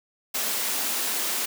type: high-pass noise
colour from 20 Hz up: white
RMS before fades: -27 dBFS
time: 0.34-1.46 s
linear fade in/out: 10 ms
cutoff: 190 Hz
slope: 96 dB/octave
effects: none